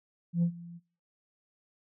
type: tone with ADSR envelope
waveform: sine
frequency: 171.3 Hz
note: F3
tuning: 33 cents flat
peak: -20 dBFS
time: 0.33-0.8 s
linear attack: 96 ms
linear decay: 83 ms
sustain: -23 dB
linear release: 35 ms
effects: noise-tail reverb RT60 0.4 s tail -22 dB re dry + tanh soft clip ceiling -21 dBFS